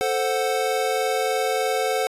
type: chord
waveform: square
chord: F# diminished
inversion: first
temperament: equal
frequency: 440 / 523.3 / 740 Hz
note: A4 / C5 / F#5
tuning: 0 / 0 / 0 cents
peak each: -26 dBFS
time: 0.01-2.07 s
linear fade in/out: 0 ms
effects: resampled to 32000 Hz